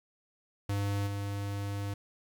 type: tone with level steps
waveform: square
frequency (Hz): 100.6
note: G2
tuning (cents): +45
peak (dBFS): -30 / -34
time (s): 0.69-1.94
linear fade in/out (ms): 5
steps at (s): 1.06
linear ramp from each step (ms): 20
effects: 10-bit

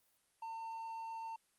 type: tone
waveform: triangle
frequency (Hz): 904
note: A5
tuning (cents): +47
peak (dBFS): -40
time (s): 0.42-1.36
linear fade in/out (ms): 5
effects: white hiss -75 dBFS RMS until 1.58 s + Opus 32 kbps

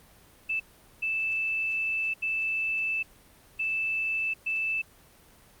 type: tone bursts at uneven times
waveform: sine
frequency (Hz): 2637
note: E7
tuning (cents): 0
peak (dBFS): -26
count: 5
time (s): 0.49-0.6 / 1.02-2.14 / 2.22-3.03 / 3.59-4.34 / 4.46-4.82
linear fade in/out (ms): 10
effects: pink hiss -56 dBFS RMS until 5.6 s + Opus 32 kbps

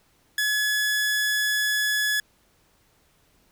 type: tone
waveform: sawtooth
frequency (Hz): 1700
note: G#6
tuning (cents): +40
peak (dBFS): -18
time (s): 0.38-2.2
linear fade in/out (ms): 2
effects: pink hiss -63 dBFS RMS until 3.51 s

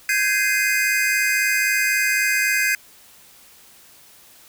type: chord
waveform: square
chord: Ab major seventh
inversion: third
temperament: just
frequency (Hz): 1557.4 / 1661.2 / 2077 / 2492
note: G6 / Ab6 / C7 / Eb7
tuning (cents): -12 / 0 / -13 / +2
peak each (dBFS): -25 / -24 / -23 / -24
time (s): 0.09-2.75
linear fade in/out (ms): 2
effects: white hiss -49 dBFS RMS until 4.48 s

